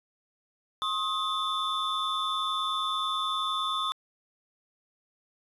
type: tone cluster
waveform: triangle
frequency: 1073 / 1262 / 3525 Hz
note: C6 / D#6 / A7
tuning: +43 / +24 / +2 cents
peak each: -30 dBFS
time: 0.82-3.92 s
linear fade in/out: 0 ms
effects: resampled to 32000 Hz